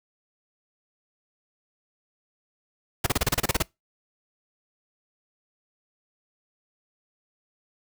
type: noise bursts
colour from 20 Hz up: pink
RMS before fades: -22 dBFS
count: 11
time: 3.04-3.625 s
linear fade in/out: 5 ms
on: 25 ms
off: 31 ms
effects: noise-tail reverb RT60 0.2 s tail -24 dB re dry